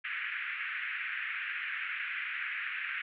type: band-pass noise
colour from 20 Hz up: pink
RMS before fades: -37 dBFS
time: 0.04-3.02 s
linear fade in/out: 10 ms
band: 1500 to 2600 Hz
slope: 48 dB/octave
effects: none